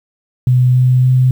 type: tone with pitch steps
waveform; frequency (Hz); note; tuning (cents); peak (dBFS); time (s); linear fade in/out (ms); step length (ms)
sine; 125.8 / 126.97 / 128.15; B2 / B2 / C3; +32 / +48 / -36; -7; 0.47-1.31; 2; 280
effects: 7-bit